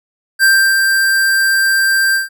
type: tone with ADSR envelope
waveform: square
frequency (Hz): 1577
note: G6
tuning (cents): +10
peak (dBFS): -7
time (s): 0.39-2.29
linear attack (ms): 44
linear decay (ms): 310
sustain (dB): -4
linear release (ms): 150
effects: none